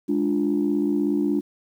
sine chord, D diminished, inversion second, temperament equal with one note detuned, 207.7 / 292.6 / 349.2 Hz, Ab3 / D4 / F4, 0 / -6 / 0 cents, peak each -25 / -21 / -25 dBFS, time 0.08-1.41 s, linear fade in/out 20 ms, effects tanh soft clip ceiling -12 dBFS + 9-bit

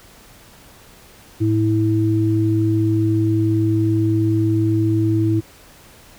sine tone pair together, 108.6 / 325.6 Hz, A2 / E4, -22 / -21 cents, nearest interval octave + perfect fifth, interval 1901 cents, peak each -17 dBFS, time 1.4-5.41 s, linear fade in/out 20 ms, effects pink hiss -46 dBFS RMS until 6.18 s

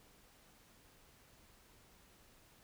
silence, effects pink hiss -65 dBFS RMS until 2.63 s

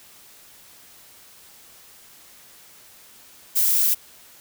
violet noise, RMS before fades -19 dBFS, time 3.55-3.95 s, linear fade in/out 20 ms, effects white hiss -49 dBFS RMS until 4.4 s

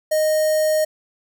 square tone with notch filter, 620 Hz, D#5, 6 cents flat, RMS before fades -18 dBFS, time 0.11-0.85 s, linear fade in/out 10 ms, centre 2700 Hz, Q 0.57, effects none

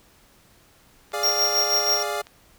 click train, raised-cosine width 0.2 ms, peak -26 dBFS, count 4, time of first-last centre 1.12-2.269 s, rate 2.61 Hz
25% pulse chord, D diminished, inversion second, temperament equal, 415.3 / 587.3 / 698.5 Hz, Ab4 / D5 / F5, 0 / 0 / 0 cents, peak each -26 dBFS, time 1.13-2.22 s, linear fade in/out 10 ms
square tone with tremolo, 5588 Hz, F8, in tune, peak -18 dBFS, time 1.23-2.03 s, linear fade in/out 5 ms, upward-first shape sine, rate 6.2 Hz, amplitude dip 60%
effects pink hiss -56 dBFS RMS until 2.58 s

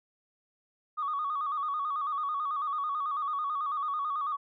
sine tone with vibrato, 1174.7 Hz, D6, in tune, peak -28 dBFS, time 0.97-4.37 s, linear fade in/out 20 ms, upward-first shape square, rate 9.1 Hz, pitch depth 79 cents each way, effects tanh soft clip ceiling -24 dBFS

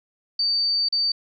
sine tone with dropouts, 4601 Hz, D8, 36 cents flat, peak -19 dBFS, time 0.39-1.12 s, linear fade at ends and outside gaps 5 ms, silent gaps 0.887-0.924 s, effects none

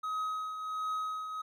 triangle tone with tremolo, 1267 Hz, D#6, 31 cents sharp, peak -29 dBFS, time 0.03-1.42 s, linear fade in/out 10 ms, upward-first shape triangle, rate 1.4 Hz, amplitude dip 55%, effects none

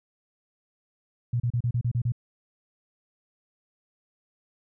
sine tone bursts, 120 Hz, B2, 49 cents flat, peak -22 dBFS, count 8, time 1.33-2.121 s, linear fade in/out 5 ms, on 70 ms, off 33 ms, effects none

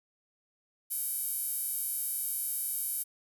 sawtooth tone with high-pass filter, 766 Hz, G5, 40 cents flat, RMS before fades -34 dBFS, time 0.9-3.04 s, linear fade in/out 20 ms, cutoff 11000 Hz, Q 3.4, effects none

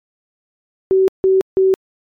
sine tone bursts, 380.6 Hz, F#4, 49 cents sharp, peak -9 dBFS, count 3, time 0.91-1.74 s, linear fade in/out 0 ms, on 170 ms, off 160 ms, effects MP3 96 kbps

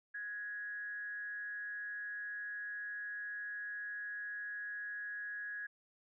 sine tone with frequency modulation, 1666 Hz, G#6, 5 cents sharp, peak -40 dBFS, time 0.14-5.67 s, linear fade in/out 10 ms, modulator 206 Hz, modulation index 0.33, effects none

